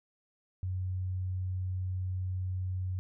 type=tone; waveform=sine; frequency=92.5 Hz; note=F#2; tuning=in tune; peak=-31 dBFS; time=0.63-2.99 s; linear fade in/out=0 ms; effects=none